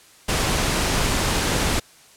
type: noise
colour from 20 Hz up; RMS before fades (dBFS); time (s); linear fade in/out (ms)
pink; -21; 0.28-1.8; 10
effects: white hiss -50 dBFS RMS until 2.16 s + low-pass 10000 Hz 12 dB/octave